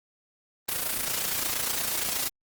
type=noise with amplitude modulation; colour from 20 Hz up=white; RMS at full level=-26 dBFS; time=0.68-2.29 s; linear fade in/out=10 ms; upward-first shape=sine; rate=28.5 Hz; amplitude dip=65%; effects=Opus 24 kbps